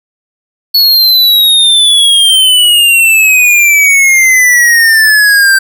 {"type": "exponential sweep", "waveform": "square", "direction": "down", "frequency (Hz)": [4409, 1560], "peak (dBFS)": -4, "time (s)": [0.74, 5.59], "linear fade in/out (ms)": 10, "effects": []}